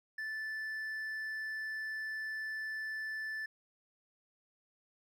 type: tone with hard clipping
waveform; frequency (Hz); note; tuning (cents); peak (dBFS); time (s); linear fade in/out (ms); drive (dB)
sine; 1754; A6; -6; -38; 0.18-3.46; 5; 3
effects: none